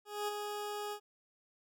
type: tone with ADSR envelope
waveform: 20% pulse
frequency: 415.2 Hz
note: G#4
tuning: in tune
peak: -28 dBFS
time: 0.05-1 s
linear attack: 230 ms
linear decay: 18 ms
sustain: -5 dB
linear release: 76 ms
effects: none